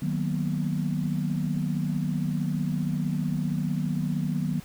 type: chord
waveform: sine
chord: B major seventh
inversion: first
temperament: just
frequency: 154.34 / 185.21 / 231.5 / 246.9 Hz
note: D#3 / F#3 / A#3 / B3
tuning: -14 / +2 / -12 / 0 cents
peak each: -28 / -29 / -34 / -33 dBFS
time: 0.02-4.6 s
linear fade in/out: 5 ms
effects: pink hiss -49 dBFS RMS until 4.64 s